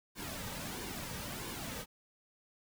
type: noise with flanger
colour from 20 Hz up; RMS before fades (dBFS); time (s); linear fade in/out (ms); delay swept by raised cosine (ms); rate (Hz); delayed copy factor
pink; -42; 0.15-1.86; 50; 1.5 to 2.9; 1.5; -0.6
effects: none